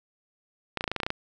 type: clicks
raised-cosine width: 0.3 ms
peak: -12 dBFS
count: 10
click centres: 0.773 / 0.809 / 0.841 / 0.878 / 0.916 / 0.963 / 1.002 / 1.033 / 1.065 / 1.104 s
effects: none